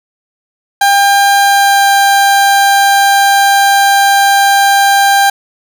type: tone with pitch glide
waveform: 30% pulse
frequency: 799 to 794.4 Hz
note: G5 to G5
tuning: +33 to +23 cents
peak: -3 dBFS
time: 0.81-5.3 s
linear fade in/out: 5 ms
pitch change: -10 cents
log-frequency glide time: 1.4-1.88 s
effects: none